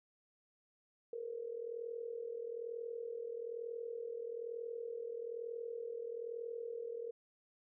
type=tone with amplitude modulation; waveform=sine; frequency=466.2 Hz; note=A#4; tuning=in tune; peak=-37 dBFS; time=1.13-7.11 s; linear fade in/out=2 ms; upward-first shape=sine; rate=41.1 Hz; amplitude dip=75%; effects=none